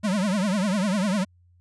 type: tone with vibrato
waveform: square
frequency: 197.3 Hz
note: G3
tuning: 11 cents sharp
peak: -22 dBFS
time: 0.03-1.25 s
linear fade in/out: 20 ms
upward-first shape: triangle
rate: 10 Hz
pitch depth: 200 cents each way
effects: added 88 Hz sine -55 dBFS peak until 1.6 s + resampled to 24000 Hz